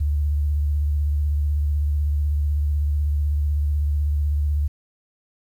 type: tone with vibrato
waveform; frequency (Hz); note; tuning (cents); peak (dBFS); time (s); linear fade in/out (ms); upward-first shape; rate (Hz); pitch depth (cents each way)
sine; 73.42; D2; 0; -18; 0-4.68; 10; sine; 16; 50
effects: 9-bit